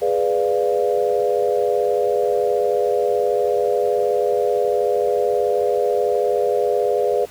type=chord; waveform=sine; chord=G# diminished seventh; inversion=none; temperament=equal; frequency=415.3 / 493.9 / 587.3 / 698.5 Hz; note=G#4 / B4 / D5 / F5; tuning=0 / 0 / 0 / 0 cents; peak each=-20 / -20 / -23 / -25 dBFS; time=0.01-7.26 s; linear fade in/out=20 ms; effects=pink hiss -43 dBFS RMS until 7.3 s + high-pass 60 Hz 12 dB/octave